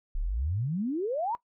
sine exponential sweep, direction up, 31 to 985 Hz, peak -27 dBFS, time 0.15-1.35 s, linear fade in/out 0 ms, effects noise-tail reverb RT60 0.1 s tail -18 dB re dry

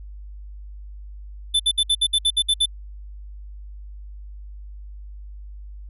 square tone bursts, 3520 Hz, A7, in tune, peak -16 dBFS, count 10, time 1.54-2.659 s, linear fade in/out 10 ms, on 57 ms, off 61 ms, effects added 50 Hz sine -35 dBFS peak until 5.89 s + resampled to 32000 Hz

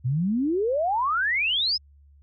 sine exponential sweep, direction up, 117.7 to 5280 Hz, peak -21 dBFS, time 0.04-1.78 s, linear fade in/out 20 ms, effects added 71 Hz sine -51 dBFS peak until 2.22 s

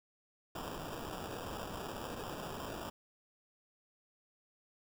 white noise with sample-and-hold, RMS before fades -43 dBFS, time 0.55-2.9 s, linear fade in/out 5 ms, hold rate 2100 Hz, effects none

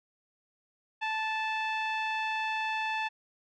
sawtooth tone with low-pass filter, 876 Hz, A5, 8 cents flat, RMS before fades -32 dBFS, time 1.01-3.09 s, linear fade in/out 20 ms, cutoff 2800 Hz, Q 2.2, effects none

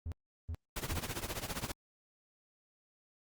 triangle tone bursts, 81.7 Hz, E2, 15 cents flat, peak -34 dBFS, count 3, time 0.06-0.974 s, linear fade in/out 0 ms, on 58 ms, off 370 ms
pink noise with tremolo, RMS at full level -36 dBFS, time 0.76-1.72 s, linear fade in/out 5 ms, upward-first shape triangle, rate 15 Hz, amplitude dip 90%
effects Opus 48 kbps

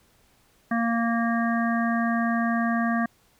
harmonic tone, 231.5 Hz, A#3, 12 cents flat, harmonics 1 / 3 / 5 / 7 / 8, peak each -23 / -29 / -31 / -32 / -34 dBFS, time 0.71-3.06 s, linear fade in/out 5 ms, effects pink hiss -62 dBFS RMS until 3.39 s

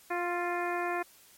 harmonic tone with a mistuned harmonic, 351 Hz, F4, 9 cents sharp, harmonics 1 / 2 / 3 / 4 / 5 / 6 / 7, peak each -34 / -34 / -37 / -40 / -38 / -43 / -43 dBFS, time 0.1-1.03 s, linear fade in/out 10 ms, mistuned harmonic 4, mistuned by -24 cents, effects white hiss -58 dBFS RMS until 1.37 s + MP3 64 kbps

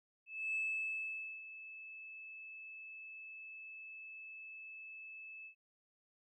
sine tone with ADSR envelope, 2614 Hz, E7, 15 cents flat, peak -33 dBFS, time 0.26-5.55 s, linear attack 290 ms, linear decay 870 ms, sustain -15 dB, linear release 91 ms, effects tanh soft clip ceiling -30 dBFS

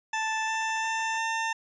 20% pulse tone with pitch steps, 880 / 886.6 / 893.3 / 900 Hz, A5 / A5 / A5 / A5, 0 / +13 / +26 / +39 cents, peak -22 dBFS, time 0.13-1.53 s, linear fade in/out 5 ms, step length 350 ms, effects resampled to 16000 Hz

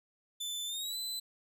sawtooth tone with pitch glide, 3520 to 4020 Hz, A7 to B7, 0 to +30 cents, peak -33 dBFS, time 0.4-1.2 s, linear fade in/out 10 ms, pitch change +230 cents, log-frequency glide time 0.66-0.97 s, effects none

